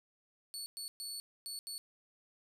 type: tone bursts at uneven times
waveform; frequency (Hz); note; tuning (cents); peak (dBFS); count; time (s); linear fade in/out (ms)
25% pulse; 4435; C#8; 0; -36; 5; 0.54-0.66 / 0.77-0.88 / 1-1.2 / 1.46-1.59 / 1.67-1.78; 0
effects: none